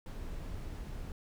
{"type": "noise", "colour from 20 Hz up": "brown", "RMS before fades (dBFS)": -41, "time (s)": [0.06, 1.12], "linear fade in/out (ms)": 2, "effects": []}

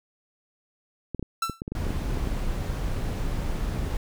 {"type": "clicks", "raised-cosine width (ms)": 3, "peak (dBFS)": -18, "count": 11, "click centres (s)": [1.147, 1.195, 1.227, 1.497, 1.619, 1.679, 1.72, 1.867, 1.906, 2.173, 2.273]}
{"type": "tone with exponential decay", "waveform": "45% pulse", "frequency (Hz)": 1337, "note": "E6", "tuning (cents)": 24, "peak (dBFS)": -21, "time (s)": [1.42, 1.61], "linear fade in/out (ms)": 5, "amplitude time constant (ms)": 40}
{"type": "noise", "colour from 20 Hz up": "brown", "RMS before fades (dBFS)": -28, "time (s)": [1.75, 3.97], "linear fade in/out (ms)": 2}
{"effects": []}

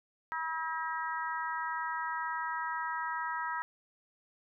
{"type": "harmonic tone with a mistuned harmonic", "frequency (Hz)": 322.1, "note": "E4", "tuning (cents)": -40, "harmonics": [3, 4, 5, 6], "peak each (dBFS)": [-36, -38, -40, -42], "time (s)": [0.32, 3.62], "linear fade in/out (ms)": 0, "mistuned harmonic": 6, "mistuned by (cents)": -25, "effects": []}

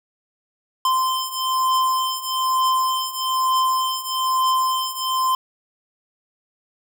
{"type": "beating tone pair", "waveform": "square", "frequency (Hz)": [1037, 1038.1], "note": ["C6", "C6"], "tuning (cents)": [-16, -14], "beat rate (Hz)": 1.1, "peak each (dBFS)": [-24, -21], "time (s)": [0.85, 5.35], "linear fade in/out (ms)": 2, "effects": []}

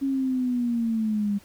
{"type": "linear sweep", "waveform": "sine", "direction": "down", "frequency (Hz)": [275.3, 200], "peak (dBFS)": -22, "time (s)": [0.01, 1.39], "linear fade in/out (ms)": 20, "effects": ["pink hiss -54 dBFS RMS until 1.44 s"]}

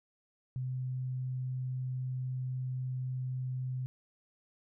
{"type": "tone", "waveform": "sine", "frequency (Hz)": 128.3, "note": "C3", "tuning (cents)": -34, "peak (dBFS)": -33, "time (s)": [0.56, 3.86], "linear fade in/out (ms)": 0, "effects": []}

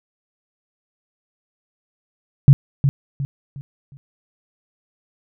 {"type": "tone with echo", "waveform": "sine", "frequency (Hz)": 138.59, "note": "C#3", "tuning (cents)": 0, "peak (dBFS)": -3, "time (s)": [2.48, 2.53], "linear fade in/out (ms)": 0, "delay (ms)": 360, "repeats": 4, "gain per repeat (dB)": -9, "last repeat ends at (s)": 3.97, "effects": []}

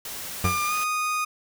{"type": "noise", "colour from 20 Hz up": "white", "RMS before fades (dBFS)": -35, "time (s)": [0.05, 0.84], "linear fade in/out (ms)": 2}
{"type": "tone with exponential decay", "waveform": "30% pulse", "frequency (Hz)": 90.2, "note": "F#2", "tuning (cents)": -44, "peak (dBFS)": -16, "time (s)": [0.44, 0.65], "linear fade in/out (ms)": 5, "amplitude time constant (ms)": 44}
{"type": "tone with pitch glide", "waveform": "30% pulse", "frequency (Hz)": [1198, 1238.1], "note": ["D6", "D#6"], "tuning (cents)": [34, -9], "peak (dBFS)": -21, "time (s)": [0.44, 1.25], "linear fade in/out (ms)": 10, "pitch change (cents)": 57, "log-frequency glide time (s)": [0.66, 0.74]}
{"effects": []}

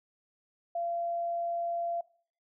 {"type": "tone", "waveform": "sine", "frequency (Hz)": 685, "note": "F5", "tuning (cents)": -34, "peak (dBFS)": -30, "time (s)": [0.75, 2.01], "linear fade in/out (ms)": 5, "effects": ["noise-tail reverb RT60 0.5 s tail -21 dB re dry"]}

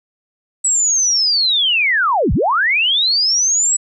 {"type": "linear two-way sweep", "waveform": "sine", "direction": "down then up", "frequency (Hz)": [7902, 32.31, 7902], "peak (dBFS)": -12, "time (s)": [0.64, 3.77], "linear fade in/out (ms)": 10, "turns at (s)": 2.33, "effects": []}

